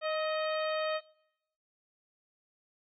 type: harmonic tone with a mistuned harmonic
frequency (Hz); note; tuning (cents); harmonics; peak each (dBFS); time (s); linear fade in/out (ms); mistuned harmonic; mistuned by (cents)
622.3; D#5; 0; 1 / 2 / 3 / 4 / 5 / 6 / 7; -31 / -37 / -41 / -43 / -45 / -47 / -48; 0.01-1.01; 50; 2; +33
effects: noise-tail reverb RT60 0.9 s tail -24 dB re dry